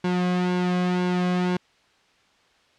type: tone with flanger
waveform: sawtooth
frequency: 180 Hz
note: F#3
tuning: 47 cents flat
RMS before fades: -23 dBFS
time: 0.04-1.57 s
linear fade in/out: 5 ms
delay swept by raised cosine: 1.6 to 2.22 ms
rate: 2 Hz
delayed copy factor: -0.65
effects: white hiss -60 dBFS RMS until 2.78 s + low-pass 4000 Hz 12 dB/octave